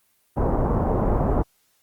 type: low-pass noise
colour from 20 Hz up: pink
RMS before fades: -21 dBFS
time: 0.36-1.43 s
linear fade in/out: 20 ms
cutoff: 960 Hz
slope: 24 dB/octave
effects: white hiss -65 dBFS RMS until 1.82 s + Opus 24 kbps